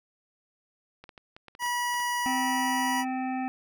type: clicks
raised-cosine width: 0.3 ms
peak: -30 dBFS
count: 10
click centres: 1.04 / 1.092 / 1.178 / 1.365 / 1.483 / 1.551 / 1.624 / 1.662 / 1.942 / 2.002 s
type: tone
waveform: 25% pulse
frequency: 970 Hz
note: B5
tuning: 31 cents flat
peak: -23 dBFS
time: 1.59-3.05 s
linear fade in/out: 50 ms
type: harmonic tone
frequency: 258.7 Hz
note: C4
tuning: 19 cents flat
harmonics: 1 / 3 / 5 / 7 / 9 / 10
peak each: -30 / -32 / -46 / -43 / -46 / -47 dBFS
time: 2.26-3.48 s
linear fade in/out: 0 ms
effects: none